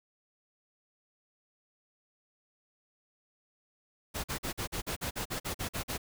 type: noise bursts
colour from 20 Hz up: pink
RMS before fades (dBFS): -35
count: 13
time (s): 4.14-5.98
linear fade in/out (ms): 20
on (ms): 100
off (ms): 45
effects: none